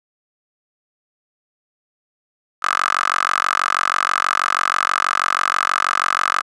10% pulse tone with high-pass filter, 46.21 Hz, F#1, 1 cent flat, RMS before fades -19 dBFS, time 2.62-6.42 s, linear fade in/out 20 ms, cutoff 1300 Hz, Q 8.3, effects resampled to 22050 Hz

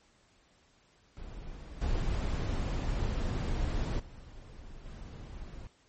brown noise with level steps, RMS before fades -44 / -31 / -48 / -44 dBFS, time 1.17-5.67 s, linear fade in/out 0 ms, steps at 1.81 / 3.99 / 4.85 s, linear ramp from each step 10 ms, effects pink hiss -66 dBFS RMS until 5.88 s + MP3 32 kbps

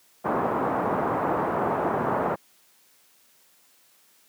white low-pass noise, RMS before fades -25 dBFS, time 0.24-2.36 s, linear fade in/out 20 ms, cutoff 1100 Hz, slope 24 dB/octave, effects white hiss -60 dBFS RMS until 4.28 s + high-pass 150 Hz 12 dB/octave

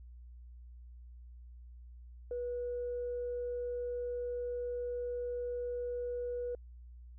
sine tone, 487 Hz, B4, 24 cents flat, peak -34 dBFS, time 2.31-6.55 s, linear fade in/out 2 ms, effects tanh soft clip ceiling -30 dBFS + added 60 Hz sine -49 dBFS peak until 7.18 s

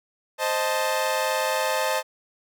sawtooth chord, A diminished, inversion first, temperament equal, 523.3 / 622.3 / 880 Hz, C5 / Eb5 / A5, 0 / 0 / 0 cents, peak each -23 dBFS, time 0.38-2.03 s, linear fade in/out 50 ms, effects none

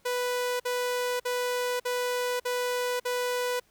sawtooth tone bursts, 493.9 Hz, B4, in tune, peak -23 dBFS, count 6, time 0.05-3.6 s, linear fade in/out 10 ms, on 550 ms, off 50 ms, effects pink hiss -65 dBFS RMS until 3.7 s

